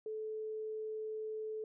sine tone, 434.5 Hz, A4, 22 cents flat, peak -38 dBFS, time 0.06-1.64 s, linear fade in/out 2 ms, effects none

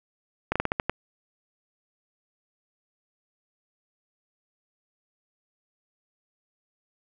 slowing click train, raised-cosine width 0.5 ms, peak -9 dBFS, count 7, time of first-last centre 0.52-0.896 s, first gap 36 ms, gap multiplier 1.22, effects none

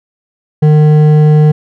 triangle tone with hard clipping, 151.9 Hz, D#3, 41 cents flat, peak -5 dBFS, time 0.62-1.52 s, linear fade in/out 10 ms, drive 12 dB, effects none

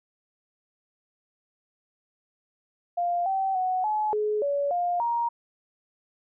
sine tone with pitch steps, 699 / 771 / 741 / 853 / 423.2 / 568 / 705 / 940 Hz, F5 / G5 / F#5 / G#5 / G#4 / C#5 / F5 / A#5, +1 / -29 / +2 / +46 / +33 / +42 / +16 / +14 cents, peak -23 dBFS, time 2.97-5.29 s, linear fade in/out 10 ms, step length 290 ms, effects none

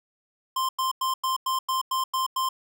square tone bursts, 1046.5 Hz, C6, in tune, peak -24 dBFS, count 9, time 0.56-2.49 s, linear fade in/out 5 ms, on 130 ms, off 95 ms, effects none

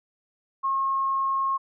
sine tone, 1081 Hz, C#6, 44 cents flat, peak -22 dBFS, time 0.63-1.58 s, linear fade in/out 20 ms, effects none

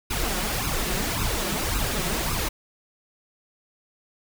pink noise with flanger, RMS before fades -26 dBFS, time 0.1-2.49 s, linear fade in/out 10 ms, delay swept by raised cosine 0.77 to 5.57 ms, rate 1.8 Hz, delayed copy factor +0.8, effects none

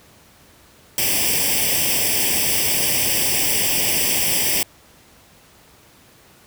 white noise with comb filter, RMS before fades -19 dBFS, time 0.98-4.63 s, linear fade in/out 2 ms, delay 0.37 ms, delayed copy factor +0.9, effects pink hiss -50 dBFS RMS until 6.46 s + high-pass 60 Hz 12 dB/octave

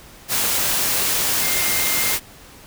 sine tone in noise, 2107 Hz, C7, 12 cents sharp, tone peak -27 dBFS, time 1.4-2.17 s, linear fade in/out 50 ms, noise white, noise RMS -20 dBFS, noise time 0.28-2.2 s, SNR -10 dB, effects pink hiss -44 dBFS RMS until 2.66 s

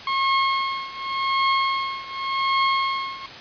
sawtooth tone with tremolo, 1082 Hz, C#6, 42 cents flat, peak -13 dBFS, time 0.07-3.26 s, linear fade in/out 2 ms, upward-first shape triangle, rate 0.88 Hz, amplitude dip 90%, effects white hiss -38 dBFS RMS until 3.4 s + resampled to 11025 Hz

